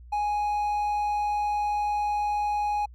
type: tone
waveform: triangle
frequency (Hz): 831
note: G#5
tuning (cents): +1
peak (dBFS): -22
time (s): 0.12-2.86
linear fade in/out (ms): 10
effects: added 60 Hz sine -44 dBFS peak until 2.94 s + Opus 48 kbps